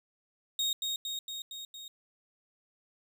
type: tone with echo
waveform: 35% pulse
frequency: 3729 Hz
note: A#7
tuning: in tune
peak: -26 dBFS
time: 0.59-0.73 s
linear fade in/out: 2 ms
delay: 230 ms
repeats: 5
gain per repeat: -3 dB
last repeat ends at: 1.88 s
effects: none